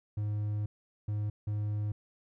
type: tone bursts at uneven times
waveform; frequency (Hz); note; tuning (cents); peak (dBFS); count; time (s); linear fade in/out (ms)
triangle; 104.8; G#2; +16; -28; 3; 0.17-0.66 / 1.08-1.3 / 1.47-1.92; 5
effects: none